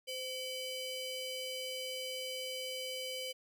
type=ring-modulated tone; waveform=30% pulse; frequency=1776 Hz; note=A6; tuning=16 cents sharp; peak=-33 dBFS; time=0.07-3.33 s; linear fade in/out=20 ms; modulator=1260 Hz; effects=none